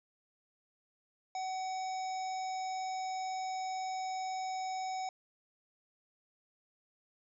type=harmonic tone with a mistuned harmonic; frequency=753 Hz; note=F#5; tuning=30 cents sharp; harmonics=1 / 3 / 5 / 7 / 9; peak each=-35 / -49 / -55 / -50 / -53 dBFS; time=1.35-5.09 s; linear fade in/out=2 ms; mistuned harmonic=5; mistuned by=+17 cents; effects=none